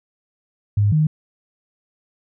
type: tone pair in turn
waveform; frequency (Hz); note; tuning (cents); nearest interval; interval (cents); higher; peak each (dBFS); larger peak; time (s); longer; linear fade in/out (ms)
sine; 102.9 / 154.18; G#2 / D#3; -16 / -15; perfect fifth; 701; second; -13; neither; 0.77-0.92 / 0.92-1.07; neither; 5
effects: none